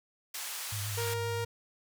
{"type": "band-pass noise", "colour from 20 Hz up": "white", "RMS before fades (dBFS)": -39, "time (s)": [0.34, 1.14], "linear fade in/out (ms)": 5, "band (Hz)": [820, 13000], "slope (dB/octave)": 12}
{"type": "tone with vibrato", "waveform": "sine", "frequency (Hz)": 103.83, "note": "G#2", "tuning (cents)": 0, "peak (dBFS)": -35, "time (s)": [0.72, 1.45], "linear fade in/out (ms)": 5, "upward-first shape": "sine", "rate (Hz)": 7.6, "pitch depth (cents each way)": 51}
{"type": "tone", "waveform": "sawtooth", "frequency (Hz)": 468.8, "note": "A#4", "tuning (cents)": 10, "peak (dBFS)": -29, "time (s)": [0.97, 1.45], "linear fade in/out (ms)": 10}
{"effects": []}